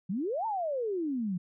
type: exponential two-way sweep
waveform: sine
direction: up then down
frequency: 170.6 to 923 to 170.6 Hz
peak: -29 dBFS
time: 0.09-1.38 s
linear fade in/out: 10 ms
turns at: 0.46 s
effects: none